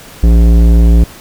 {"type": "tone with tanh clipping", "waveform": "sine", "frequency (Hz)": 57.1, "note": "A#1", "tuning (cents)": -35, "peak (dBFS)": -5, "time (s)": [0.23, 1.04], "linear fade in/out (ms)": 5, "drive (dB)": 15, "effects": ["pink hiss -34 dBFS RMS until 1.2 s"]}